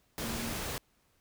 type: tone in noise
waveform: sine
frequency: 230 Hz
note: A#3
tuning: 23 cents flat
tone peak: -39 dBFS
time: 0.23-0.53 s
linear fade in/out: 0 ms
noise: pink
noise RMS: -37 dBFS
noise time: 0.18-0.78 s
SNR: -5 dB
effects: pink hiss -71 dBFS RMS until 1.2 s